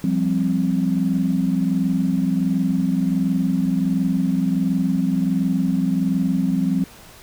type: chord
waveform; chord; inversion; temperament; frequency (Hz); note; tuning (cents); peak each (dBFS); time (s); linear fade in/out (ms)
sine; F suspended second; none; equal; 174.61 / 196 / 261.6; F3 / G3 / C4; 0 / 0 / 0; -21; 0.04-6.84; 2
effects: tanh soft clip ceiling -7 dBFS + pink hiss -44 dBFS RMS until 7.22 s